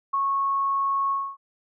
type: tone with ADSR envelope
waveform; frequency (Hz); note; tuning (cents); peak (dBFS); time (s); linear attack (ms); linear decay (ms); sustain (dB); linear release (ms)
sine; 1100; C#6; -14; -19; 0.13-1.37; 12; 7; -2; 260
effects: none